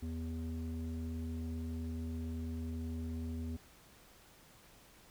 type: tone with low-pass filter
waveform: square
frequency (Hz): 81.3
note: E2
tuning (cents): -23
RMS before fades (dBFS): -40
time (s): 0.02-3.57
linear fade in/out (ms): 10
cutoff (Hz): 290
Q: 2.6
effects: pink hiss -61 dBFS RMS until 5.1 s